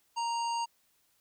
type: harmonic tone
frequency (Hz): 932.3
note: A#5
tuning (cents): 0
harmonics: 1 / 3 / 5 / 7 / 9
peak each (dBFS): -30 / -42 / -43 / -46 / -51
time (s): 0.16-0.66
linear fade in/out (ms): 20
effects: white hiss -71 dBFS RMS until 1.2 s